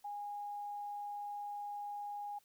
sine tone, 821 Hz, G#5, 20 cents flat, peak -40 dBFS, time 0.04-2.39 s, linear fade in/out 10 ms, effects white hiss -71 dBFS RMS until 2.44 s

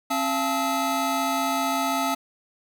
square tone cluster, 268.9 / 685 / 872 / 1289 Hz, C4 / F5 / A5 / E6, +47 / -34 / -16 / -39 cents, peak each -29 dBFS, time 0.1-2.15 s, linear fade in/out 10 ms, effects none

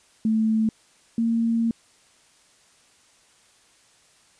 sine tone pair in turn, 220 / 229.5 Hz, A3 / A#3, 0 / -27 cents, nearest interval minor second, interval 73 cents, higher second, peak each -18 / -19 dBFS, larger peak first, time 0.25-0.69 / 1.18-1.71 s, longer second, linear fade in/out 2 ms, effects white hiss -58 dBFS RMS until 4.39 s + resampled to 22050 Hz

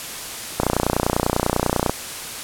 click train, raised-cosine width 1 ms, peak -3 dBFS, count 40, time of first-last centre 0.6-1.896 s, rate 30.1 Hz, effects white hiss -31 dBFS RMS until 2.43 s + low-pass 12000 Hz 12 dB/octave

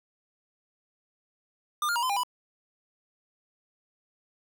square tone with pitch steps, 1204 / 1409 / 950 / 1024 / 804 / 990 Hz, D6 / F6 / A#5 / C6 / G5 / B5, +43 / +15 / +33 / -38 / +44 / +4 cents, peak -26 dBFS, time 1.82-2.234 s, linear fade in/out 2 ms, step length 69 ms, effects 11-bit

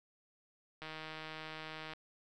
click train, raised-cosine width 0.3 ms, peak -29 dBFS, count 176, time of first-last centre 0.82-1.935 s, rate 157 Hz, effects none

